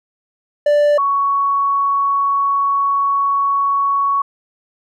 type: tone pair in turn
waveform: triangle / sine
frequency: 587.3 / 1115.7 Hz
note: D5 / C#6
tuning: 0 / +11 cents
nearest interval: major seventh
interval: 1111 cents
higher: second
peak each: -8 / -13 dBFS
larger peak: first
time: 0.66-0.98 / 0.98-4.22 s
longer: second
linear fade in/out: 5 ms
effects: none